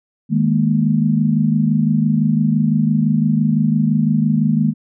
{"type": "chord", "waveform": "sine", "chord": "D# suspended fourth", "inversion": "none", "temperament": "just", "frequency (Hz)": [155.56, 207.4, 233.3], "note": ["D#3", "G#3", "A#3"], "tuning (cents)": [0, -2, 2], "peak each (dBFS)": -17, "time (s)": [0.29, 4.74], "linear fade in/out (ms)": 50, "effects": []}